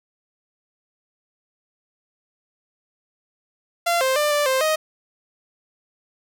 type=tone with pitch steps; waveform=sawtooth; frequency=687 / 525 / 595 / 587 / 525 / 625 Hz; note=F5 / C5 / D5 / D5 / C5 / D#5; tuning=-29 / +6 / +22 / -1 / +6 / +8 cents; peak=-14 dBFS; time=3.86-4.76 s; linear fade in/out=10 ms; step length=150 ms; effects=none